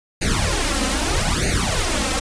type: noise with flanger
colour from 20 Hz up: pink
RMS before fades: -20 dBFS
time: 0.21-2.2 s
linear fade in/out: 10 ms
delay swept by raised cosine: 0.45 to 3.85 ms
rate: 0.79 Hz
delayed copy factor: +0.95
effects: resampled to 22050 Hz